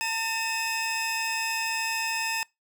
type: tone pair together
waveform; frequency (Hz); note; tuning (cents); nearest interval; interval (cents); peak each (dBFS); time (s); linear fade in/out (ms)
20% pulse; 902.4 / 2554; A5 / D#7; +44 / +45; octave + tritone; 1801; -25; 0.01-2.43; 0
effects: noise-tail reverb RT60 0.2 s tail -24 dB re dry